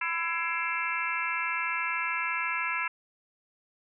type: harmonic tone with a mistuned harmonic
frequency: 333.8 Hz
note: E4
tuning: 22 cents sharp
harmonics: 3 / 4 / 5 / 6 / 7 / 8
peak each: -35 / -35 / -35 / -35 / -35 / -35 dBFS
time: 0.01-2.88 s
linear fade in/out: 5 ms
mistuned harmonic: 6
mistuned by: +96 cents
effects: none